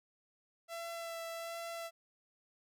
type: tone with vibrato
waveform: sawtooth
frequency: 669 Hz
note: E5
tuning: 25 cents sharp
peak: -37 dBFS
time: 0.68-1.91 s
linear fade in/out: 50 ms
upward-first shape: sine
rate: 1.3 Hz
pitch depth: 14 cents each way
effects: none